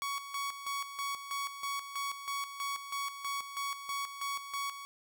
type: tone with tremolo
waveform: sawtooth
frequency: 1120 Hz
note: C#6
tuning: 18 cents sharp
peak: -30 dBFS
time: 0.02-4.85 s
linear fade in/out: 0 ms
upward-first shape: square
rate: 3.1 Hz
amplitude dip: 65%
effects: none